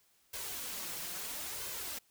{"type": "noise with flanger", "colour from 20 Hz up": "white", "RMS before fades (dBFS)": -41, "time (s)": [0.33, 1.99], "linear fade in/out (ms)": 10, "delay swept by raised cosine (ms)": [1.9, 6], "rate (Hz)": 0.75, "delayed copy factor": 0.55, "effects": ["white hiss -70 dBFS RMS until 2.1 s"]}